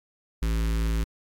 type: tone with notch filter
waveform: square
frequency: 55 Hz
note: A1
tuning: in tune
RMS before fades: -25 dBFS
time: 0.42-1.04 s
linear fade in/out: 5 ms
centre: 690 Hz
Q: 0.95
effects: AAC 64 kbps